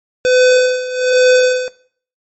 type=tone with tremolo; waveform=square; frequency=505 Hz; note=B4; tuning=39 cents sharp; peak=-7 dBFS; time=0.25-1.68 s; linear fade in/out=0 ms; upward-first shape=sine; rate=1.2 Hz; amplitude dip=80%; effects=noise-tail reverb RT60 0.5 s tail -19 dB re dry + MP3 32 kbps